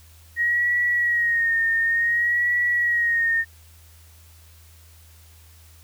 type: tone with vibrato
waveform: sine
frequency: 1882 Hz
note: A#6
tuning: 16 cents sharp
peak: -18 dBFS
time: 0.36-3.45 s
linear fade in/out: 50 ms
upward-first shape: sine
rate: 0.56 Hz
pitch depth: 51 cents each way
effects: added 81 Hz sine -48 dBFS peak until 5.83 s + white hiss -54 dBFS RMS until 5.83 s